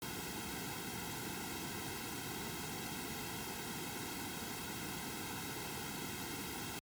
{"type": "noise with comb filter", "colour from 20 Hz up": "pink", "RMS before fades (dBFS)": -43, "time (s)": [0.02, 6.79], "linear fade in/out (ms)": 0, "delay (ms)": 1.7, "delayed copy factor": -0.95, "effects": ["high-pass 60 Hz 12 dB/octave", "MP3 96 kbps"]}